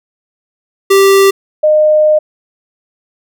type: tone pair in turn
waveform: square / sine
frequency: 391.4 / 612.2 Hz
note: G4 / D#5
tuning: -3 / -28 cents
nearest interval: minor sixth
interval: 775 cents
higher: second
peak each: -5 dBFS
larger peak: neither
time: 0.9-1.31 / 1.63-2.19 s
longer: second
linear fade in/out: 10 ms
effects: none